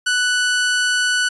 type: tone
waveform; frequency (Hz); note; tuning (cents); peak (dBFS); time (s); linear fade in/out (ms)
sawtooth; 1485; F#6; +6; -12; 0.06-1.29; 10
effects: resampled to 24000 Hz